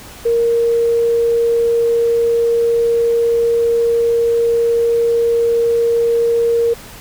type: tone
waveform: sine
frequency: 466.2 Hz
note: A#4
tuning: in tune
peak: -11 dBFS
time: 0.25-6.74 s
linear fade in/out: 10 ms
effects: pink hiss -36 dBFS RMS until 7 s